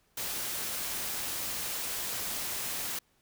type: noise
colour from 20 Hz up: white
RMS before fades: -35 dBFS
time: 0.17-2.99 s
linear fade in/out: 5 ms
effects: pink hiss -70 dBFS RMS until 3.21 s